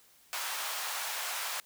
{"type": "high-pass noise", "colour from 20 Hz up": "pink", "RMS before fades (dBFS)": -36, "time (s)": [0.33, 1.6], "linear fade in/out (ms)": 0, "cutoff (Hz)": 760, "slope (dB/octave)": 24, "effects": ["white hiss -62 dBFS RMS until 1.65 s"]}